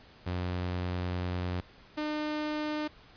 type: tone pair in turn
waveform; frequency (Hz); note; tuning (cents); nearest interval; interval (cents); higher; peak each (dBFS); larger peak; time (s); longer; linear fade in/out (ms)
sawtooth; 90 / 302.7; F#2 / D#4; -47 / -48; octave + major sixth; 2099; second; -27; neither; 0.26-1.61 / 1.97-2.88; first; 10
effects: pink hiss -56 dBFS RMS until 3.16 s + resampled to 11025 Hz